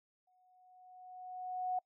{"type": "tone with exponential growth", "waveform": "sine", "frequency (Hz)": 735, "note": "F#5", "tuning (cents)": -12, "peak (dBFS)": -31, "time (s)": [0.27, 1.79], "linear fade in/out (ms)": 5, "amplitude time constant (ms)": 330, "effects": ["noise-tail reverb RT60 0.1 s tail -25 dB re dry"]}